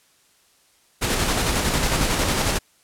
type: noise with tremolo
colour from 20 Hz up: pink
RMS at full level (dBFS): -20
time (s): 1.01-2.59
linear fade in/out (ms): 20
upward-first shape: square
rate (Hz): 11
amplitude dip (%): 30
effects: white hiss -59 dBFS RMS until 2.83 s + low-pass 11000 Hz 12 dB/octave